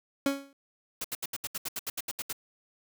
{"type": "tone with exponential decay", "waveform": "30% pulse", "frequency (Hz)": 277.2, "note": "C#4", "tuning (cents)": 0, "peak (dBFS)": -19, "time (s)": [0.26, 0.53], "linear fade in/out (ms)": 2, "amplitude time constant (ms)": 58}
{"type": "noise bursts", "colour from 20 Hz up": "white", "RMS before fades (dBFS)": -34, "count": 13, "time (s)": [1.01, 2.328], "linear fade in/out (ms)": 5, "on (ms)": 34, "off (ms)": 73}
{"effects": []}